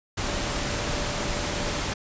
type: tone in noise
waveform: sine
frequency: 585 Hz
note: D5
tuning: 7 cents flat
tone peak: -37 dBFS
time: 0.26-1.82 s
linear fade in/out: 10 ms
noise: pink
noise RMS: -28 dBFS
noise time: 0.17-1.94 s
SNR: -12 dB
effects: resampled to 16000 Hz

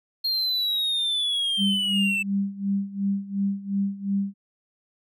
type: linear sweep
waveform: triangle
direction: down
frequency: 4242 to 2637 Hz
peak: -21 dBFS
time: 0.24-2.23 s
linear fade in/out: 10 ms
type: tone with tremolo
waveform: sine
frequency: 198.1 Hz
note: G3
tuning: 18 cents sharp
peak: -20 dBFS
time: 1.57-4.34 s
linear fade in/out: 50 ms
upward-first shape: sine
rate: 2.8 Hz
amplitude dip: 85%
effects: none

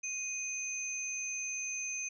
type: tone pair together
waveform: sine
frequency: 2489 / 6239 Hz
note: D#7 / G8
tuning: 0 / -9 cents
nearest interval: octave + major third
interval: 1591 cents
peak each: -39 / -37 dBFS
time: 0.03-2.09 s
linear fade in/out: 10 ms
effects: none

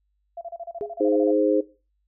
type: tone bursts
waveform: sine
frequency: 681 Hz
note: F5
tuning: 44 cents flat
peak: -31 dBFS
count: 13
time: 0.37-1.312 s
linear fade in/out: 5 ms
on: 42 ms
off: 33 ms
type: tone with exponential decay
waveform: sine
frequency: 415.3 Hz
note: G#4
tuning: in tune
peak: -23 dBFS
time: 0.81-1.01 s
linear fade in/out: 0 ms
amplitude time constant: 43 ms
type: chord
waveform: sine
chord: Ab major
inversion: second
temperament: equal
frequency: 311.1 / 415.3 / 523.3 Hz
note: Eb4 / Ab4 / C5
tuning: 0 / 0 / 0 cents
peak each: -22 dBFS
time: 1-1.61 s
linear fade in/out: 10 ms
effects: noise-tail reverb RT60 0.3 s tail -17 dB re dry + added 50 Hz sine -68 dBFS peak until 2.07 s

